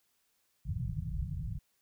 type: low-pass noise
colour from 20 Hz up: white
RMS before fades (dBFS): -36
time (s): 0.65-1.59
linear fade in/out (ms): 20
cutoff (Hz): 170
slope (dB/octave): 96
effects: white hiss -75 dBFS RMS until 1.81 s